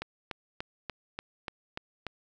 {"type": "click train", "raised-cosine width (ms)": 0.3, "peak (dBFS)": -19, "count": 8, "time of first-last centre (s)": [0.02, 2.067], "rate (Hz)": 3.42, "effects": []}